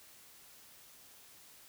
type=silence; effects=white hiss -58 dBFS RMS until 1.68 s